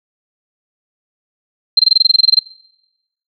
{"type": "tone bursts", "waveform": "sine", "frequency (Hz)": 4145, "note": "C8", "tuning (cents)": -17, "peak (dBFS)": -4, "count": 14, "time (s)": [1.77, 2.392], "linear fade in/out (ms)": 5, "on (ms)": 24, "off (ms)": 22, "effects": ["noise-tail reverb RT60 0.9 s tail -23 dB re dry"]}